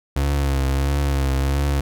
35% pulse tone with vibrato, 69 Hz, C#2, 7 cents flat, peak -16 dBFS, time 0.16-1.81 s, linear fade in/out 5 ms, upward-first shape triangle, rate 1.5 Hz, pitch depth 57 cents each way, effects none

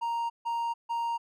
triangle tone bursts, 932.3 Hz, A#5, in tune, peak -26 dBFS, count 3, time 0.01-1.18 s, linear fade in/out 20 ms, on 290 ms, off 150 ms, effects none

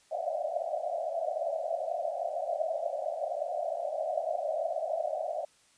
white band-pass noise, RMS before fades -33 dBFS, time 0.11-5.45 s, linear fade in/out 5 ms, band 580 to 710 Hz, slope 96 dB/octave, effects white hiss -64 dBFS RMS until 5.77 s + resampled to 22050 Hz

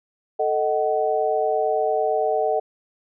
sine chord, D# diminished, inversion second, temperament equal with one note detuned, 440 / 622.3 / 751.2 Hz, A4 / D#5 / F#5, 0 / 0 / +26 cents, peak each -23 dBFS, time 0.39-2.6 s, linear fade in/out 10 ms, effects none

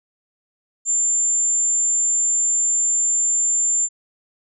sine tone, 7240 Hz, A8, 48 cents sharp, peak -16 dBFS, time 0.85-3.89 s, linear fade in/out 50 ms, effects none

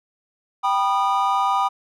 triangle chord, G augmented, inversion none, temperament just, 784 / 980 / 1225 Hz, G5 / B5 / D#6, 0 / -14 / -27 cents, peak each -20 dBFS, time 0.63-1.69 s, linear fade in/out 20 ms, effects none

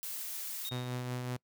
blue noise, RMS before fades -40 dBFS, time 0.03-0.69 s, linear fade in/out 0 ms
sine tone with exponential decay, 3729 Hz, A#7, in tune, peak -37 dBFS, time 0.65-1.21 s, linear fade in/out 0 ms, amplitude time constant 120 ms
sawtooth tone with tremolo, 124.8 Hz, B2, 19 cents sharp, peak -30 dBFS, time 0.71-1.37 s, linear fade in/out 10 ms, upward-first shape triangle, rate 5.3 Hz, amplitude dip 35%
effects noise-tail reverb RT60 0.1 s tail -23 dB re dry

